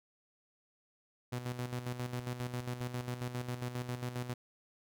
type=tone with tremolo; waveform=sawtooth; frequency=123.47 Hz; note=B2; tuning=in tune; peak=-31 dBFS; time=1.32-4.34 s; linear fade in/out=10 ms; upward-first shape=square; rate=7.4 Hz; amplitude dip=60%; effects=none